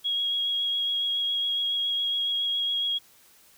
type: tone with vibrato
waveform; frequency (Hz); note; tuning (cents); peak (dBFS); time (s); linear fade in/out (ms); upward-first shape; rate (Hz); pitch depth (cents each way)
sine; 3300; G#7; -12; -24; 0.04-2.99; 20; sine; 7.2; 14
effects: white hiss -57 dBFS RMS until 3.57 s